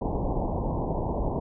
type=low-pass noise; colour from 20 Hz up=pink; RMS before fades=-28 dBFS; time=0.01-1.4 s; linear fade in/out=10 ms; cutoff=1000 Hz; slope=96 dB/octave; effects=none